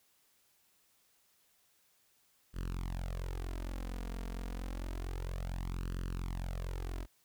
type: tone with flanger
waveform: sawtooth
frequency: 44.36 Hz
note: F1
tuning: 28 cents sharp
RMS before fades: -39 dBFS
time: 2.53-7.07 s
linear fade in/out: 50 ms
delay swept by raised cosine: 0.65 to 4.35 ms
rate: 0.29 Hz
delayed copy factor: +0.85
effects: white hiss -71 dBFS RMS until 7.24 s